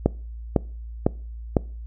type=click train; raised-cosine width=2 ms; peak=-3 dBFS; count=4; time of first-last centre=0.06-1.568 s; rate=1.99 Hz; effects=noise-tail reverb RT60 0.4 s tail -23 dB re dry + added 57 Hz sine -33 dBFS peak until 1.86 s